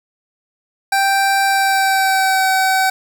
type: tone with pitch glide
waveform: 25% pulse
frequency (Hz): 784 to 761.2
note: G5 to F#5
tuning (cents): 0 to +49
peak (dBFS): -9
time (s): 0.92-2.9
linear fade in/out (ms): 5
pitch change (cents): -51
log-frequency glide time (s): 1.46-2.49
effects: 8-bit